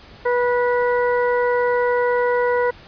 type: harmonic tone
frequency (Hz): 488.3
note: B4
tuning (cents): -20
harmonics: 1 / 2 / 3 / 4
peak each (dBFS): -17 / -23 / -27 / -29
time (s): 0.25-2.71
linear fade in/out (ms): 10
effects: pink hiss -44 dBFS RMS until 2.87 s + resampled to 11025 Hz